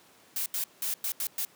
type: noise bursts at uneven times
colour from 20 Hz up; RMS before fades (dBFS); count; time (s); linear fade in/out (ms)
blue; -31; 6; 0.36-0.46 / 0.54-0.64 / 0.82-0.94 / 1.04-1.12 / 1.2-1.27 / 1.38-1.45; 2
effects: pink hiss -58 dBFS RMS until 1.55 s + high-pass 200 Hz 12 dB/octave